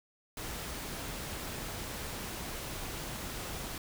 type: noise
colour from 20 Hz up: pink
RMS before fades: -40 dBFS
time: 0.37-3.78 s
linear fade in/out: 2 ms
effects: none